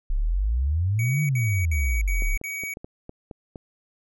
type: exponential two-way sweep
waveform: sine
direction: up then down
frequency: 31.61 to 153.4 to 31.61 Hz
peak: -20 dBFS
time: 0.1-2.37 s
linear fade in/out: 0 ms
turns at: 1.22 s
type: tone bursts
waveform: square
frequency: 2259 Hz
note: C#7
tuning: 32 cents sharp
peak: -30 dBFS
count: 5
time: 0.99-2.738 s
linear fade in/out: 2 ms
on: 300 ms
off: 62 ms
type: clicks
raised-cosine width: 2 ms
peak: -24 dBFS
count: 8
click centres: 2.222 / 2.414 / 2.636 / 2.771 / 2.845 / 3.094 / 3.312 / 3.558 s
effects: none